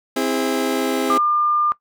30% pulse chord, C augmented, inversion none, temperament just, 261.6 / 327 / 408.8 Hz, C4 / E4 / G#4, 0 / -14 / -27 cents, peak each -19 / -22 / -21 dBFS, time 0.16-1.18 s, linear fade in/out 5 ms
sine tone, 1200 Hz, D6, 37 cents sharp, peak -15 dBFS, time 1.1-1.72 s, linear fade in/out 0 ms
effects noise-tail reverb RT60 0.1 s tail -19 dB re dry

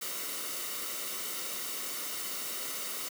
white noise with comb filter, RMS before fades -37 dBFS, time 0.01-3.09 s, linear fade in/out 10 ms, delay 1.2 ms, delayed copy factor -0.55, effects high-pass 200 Hz 12 dB/octave

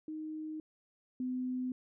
sine tone pair in turn, 311.1 / 253.7 Hz, D#4 / B3, 0 / +47 cents, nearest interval major third, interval 353 cents, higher first, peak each -38 / -33 dBFS, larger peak second, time 0.08-0.6 / 1.2-1.72 s, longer neither, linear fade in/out 2 ms, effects none

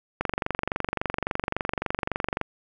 click train, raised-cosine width 0.5 ms, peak -10 dBFS, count 53, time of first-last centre 0.21-2.413 s, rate 23.6 Hz, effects none

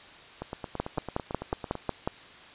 two click trains, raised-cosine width 1 ms, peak -13 / -20 dBFS, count 8 / 13, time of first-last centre 0.8-2.075 / 0.42-1.753 s, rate 5.49 / 9 Hz, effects white hiss -49 dBFS RMS until 2.54 s + resampled to 8000 Hz

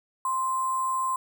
sine tone with sample-and-hold, 1046.5 Hz, C6, in tune, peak -24 dBFS, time 0.25-1.16 s, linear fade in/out 2 ms, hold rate 8820 Hz, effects none

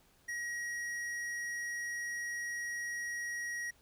sine tone with hard clipping, 1900 Hz, A#6, 33 cents sharp, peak -38 dBFS, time 0.28-3.71 s, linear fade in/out 10 ms, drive 10 dB, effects pink hiss -67 dBFS RMS until 3.81 s

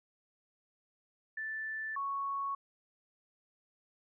sine tone pair in turn, 1760 / 1108.7 Hz, A6 / C#6, 0 / 0 cents, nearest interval minor sixth, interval 800 cents, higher first, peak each -36 / -33 dBFS, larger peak second, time 1.37-1.96 / 1.96-2.55 s, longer neither, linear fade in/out 5 ms, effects none

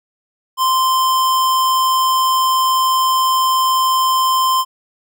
square tone, 1041 Hz, C6, 9 cents flat, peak -13 dBFS, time 0.57-4.65 s, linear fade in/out 50 ms, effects none

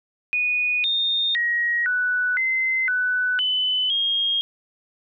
sine tone with pitch steps, 2475 / 3658 / 1894 / 1484 / 2063 / 1494 / 3014 / 3246 Hz, D#7 / A#7 / A#6 / F#6 / C7 / F#6 / F#7 / G#7, -10 / -33 / +27 / +5 / -25 / +16 / +31 / -40 cents, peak -19 dBFS, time 0.33-4.41 s, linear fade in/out 0 ms, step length 510 ms, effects none

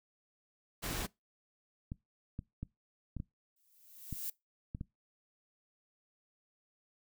pink noise, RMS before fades -38 dBFS, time 0.82-1.07 s, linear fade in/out 20 ms
clicks, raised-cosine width 5 ms, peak -27 dBFS, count 8, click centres 1.919 / 2.391 / 2.63 / 3.167 / 3.201 / 4.127 / 4.749 / 4.811 s
violet noise with exponential growth, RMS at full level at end -37 dBFS, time 3.56-4.3 s, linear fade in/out 5 ms, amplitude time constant 160 ms
effects noise-tail reverb RT60 0.2 s tail -23 dB re dry

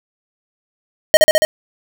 square tone with echo, 622.3 Hz, D#5, in tune, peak -3 dBFS, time 1.14-1.17 s, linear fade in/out 0 ms, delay 70 ms, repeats 4, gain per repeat -2 dB, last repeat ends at 1.45 s, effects none

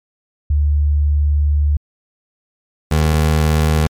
sine / 25% pulse tone pair in turn, 73.42 / 77.58 Hz, D2 / D#2, 0 / -4 cents, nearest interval minor second, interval 96 cents, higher second, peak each -11 / -8 dBFS, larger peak second, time 0.5-1.77 / 2.91-3.87 s, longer first, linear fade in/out 5 ms, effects MP3 96 kbps

